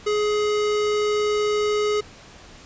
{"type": "tone", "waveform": "square", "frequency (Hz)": 419.7, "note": "G#4", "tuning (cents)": 18, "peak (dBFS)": -20, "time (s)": [0.06, 2.01], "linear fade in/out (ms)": 10, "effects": ["pink hiss -45 dBFS RMS until 2.65 s", "resampled to 16000 Hz"]}